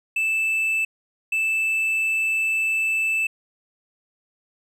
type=tone pair in turn; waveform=triangle; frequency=2637 / 2637 Hz; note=E7 / E7; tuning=0 / 0 cents; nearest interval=unison; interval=0 cents; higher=neither; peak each=-18 dBFS; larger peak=neither; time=0.16-0.85 / 1.32-3.27 s; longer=second; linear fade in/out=5 ms; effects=none